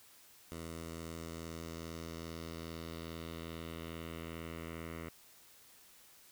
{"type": "tone with low-pass filter sweep", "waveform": "10% pulse", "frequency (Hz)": 82.41, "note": "E2", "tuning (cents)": 0, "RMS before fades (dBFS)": -45, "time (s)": [0.52, 5.09], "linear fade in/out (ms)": 0, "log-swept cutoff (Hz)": [10000, 2200], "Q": 1.9, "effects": ["white hiss -61 dBFS RMS until 6.31 s"]}